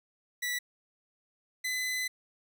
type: tone pair in turn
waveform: sawtooth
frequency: 1961 / 2015 Hz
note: B6 / B6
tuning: -13 / +34 cents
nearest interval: unison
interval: 47 cents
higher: second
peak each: -27 dBFS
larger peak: neither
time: 0.42-0.59 / 1.64-2.08 s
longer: second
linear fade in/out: 10 ms
effects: none